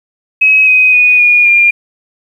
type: tone with pitch steps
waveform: sine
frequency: 2552 / 2514 / 2476 / 2440 / 2403 Hz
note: D#7 / D#7 / D#7 / D#7 / D7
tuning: +43 / +17 / -9 / -34 / +39 cents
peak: -4 dBFS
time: 0.41-1.71 s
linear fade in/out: 10 ms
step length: 260 ms
effects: 7-bit